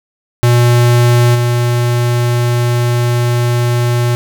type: tone with level steps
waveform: square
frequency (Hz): 120.6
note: B2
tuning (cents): -41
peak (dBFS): -7 / -11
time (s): 0.43-4.15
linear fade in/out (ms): 0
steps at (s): 1.34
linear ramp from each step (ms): 20
effects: none